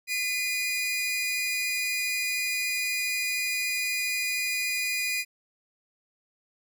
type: tone pair together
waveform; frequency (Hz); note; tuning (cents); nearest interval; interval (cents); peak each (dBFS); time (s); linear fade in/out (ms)
sawtooth; 2026 / 2441; B6 / D#7; +44 / -34; minor third; 322; -30 / -24; 0.07-5.25; 50
effects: none